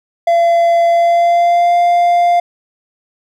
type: tone with pitch glide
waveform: triangle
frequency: 681 to 698.1 Hz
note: F5 to F5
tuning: -44 to -1 cents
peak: -6 dBFS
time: 0.27-2.4 s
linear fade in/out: 5 ms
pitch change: +43 cents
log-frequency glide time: 0.88-1.76 s
effects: none